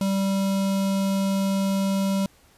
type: tone with notch filter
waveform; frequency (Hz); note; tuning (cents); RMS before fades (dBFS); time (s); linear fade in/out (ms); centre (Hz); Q
square; 194.8; G3; -11; -23; 0.01-2.26; 2; 1800; 1.5
effects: pink hiss -57 dBFS RMS until 2.57 s + resampled to 32000 Hz